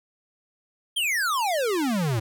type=exponential sweep; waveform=square; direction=down; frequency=3281 to 105.3 Hz; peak=-23 dBFS; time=0.96-2.2 s; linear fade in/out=10 ms; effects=none